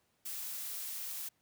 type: noise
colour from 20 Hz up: blue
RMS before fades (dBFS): -41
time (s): 0.25-1.29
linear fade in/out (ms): 10
effects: pink hiss -75 dBFS RMS until 1.41 s + high-pass 80 Hz 12 dB/octave